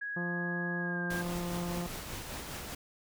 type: tone with pitch glide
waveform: sine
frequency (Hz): 1661.2 to 1602.8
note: G#6 to G6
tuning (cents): 0 to +38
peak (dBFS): -35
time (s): 0.01-1.22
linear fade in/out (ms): 10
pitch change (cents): -62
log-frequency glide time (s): 0.78-1
type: harmonic tone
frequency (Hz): 174.61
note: F3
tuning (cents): 0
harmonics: 1 / 2 / 3 / 4 / 5 / 6 / 7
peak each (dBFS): -35 / -41 / -45 / -47 / -49 / -51 / -52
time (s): 0.16-1.87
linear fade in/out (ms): 10
type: noise with tremolo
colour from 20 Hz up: pink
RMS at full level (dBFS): -40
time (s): 1.1-2.75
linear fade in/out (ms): 5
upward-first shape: sine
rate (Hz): 5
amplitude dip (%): 30
effects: none